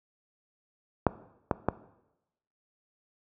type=clicks; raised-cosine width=1 ms; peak=-6 / -10 / -9 dBFS; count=3; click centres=1.067 / 1.512 / 1.686 s; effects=noise-tail reverb RT60 0.9 s tail -17 dB re dry + high-pass 60 Hz 12 dB/octave